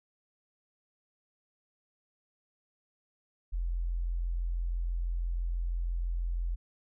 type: tone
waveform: sine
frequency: 43.04 Hz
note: F1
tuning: 25 cents flat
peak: -29 dBFS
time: 3.52-6.56 s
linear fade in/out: 20 ms
effects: none